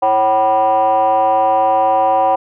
sine tone with frequency modulation, 762 Hz, G5, 49 cents flat, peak -9 dBFS, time 0.02-2.36 s, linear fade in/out 10 ms, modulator 216 Hz, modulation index 1, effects tanh soft clip ceiling -6 dBFS

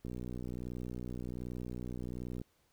click train, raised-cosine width 3 ms, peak -29 dBFS, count 146, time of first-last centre 0.05-2.415 s, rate 61.3 Hz, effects pink hiss -73 dBFS RMS until 2.72 s

